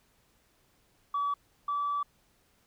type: tone pair in turn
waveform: sine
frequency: 1144 / 1154 Hz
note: D6 / D6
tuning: -46 / -31 cents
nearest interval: unison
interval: 15 cents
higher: second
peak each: -26 / -27 dBFS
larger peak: first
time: 1.14-1.34 / 1.68-2.03 s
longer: second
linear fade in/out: 5 ms
effects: tanh soft clip ceiling -24 dBFS + pink hiss -68 dBFS RMS until 2.66 s